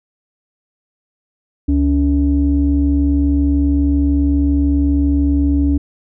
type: tone pair together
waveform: sine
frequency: 70.9 / 283.6 Hz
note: C#2 / C#4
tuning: +40 / +40 cents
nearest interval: 2 octaves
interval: 2400 cents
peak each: -13 dBFS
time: 1.68-5.78 s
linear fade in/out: 10 ms
effects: tanh soft clip ceiling -5 dBFS